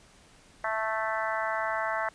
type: harmonic tone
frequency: 220 Hz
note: A3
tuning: in tune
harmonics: 3 / 4 / 5 / 6 / 7 / 8 / 9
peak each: -33 / -34 / -35 / -36 / -36 / -37 / -38 dBFS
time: 0.64-2.09 s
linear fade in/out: 2 ms
effects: pink hiss -57 dBFS RMS until 2.14 s + resampled to 22050 Hz